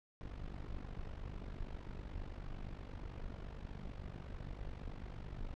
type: noise with amplitude modulation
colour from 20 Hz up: brown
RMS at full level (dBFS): -42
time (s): 0.21-5.54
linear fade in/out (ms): 0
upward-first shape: sine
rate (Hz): 48.9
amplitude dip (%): 80
effects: low-pass 4000 Hz 12 dB/octave